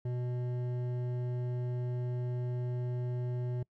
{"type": "tone with hard clipping", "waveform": "sine", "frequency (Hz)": 123.47, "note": "B2", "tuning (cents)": 0, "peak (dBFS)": -34, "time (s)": [0.05, 3.63], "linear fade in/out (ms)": 5, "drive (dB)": 10, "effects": ["noise-tail reverb RT60 0.1 s tail -25 dB re dry"]}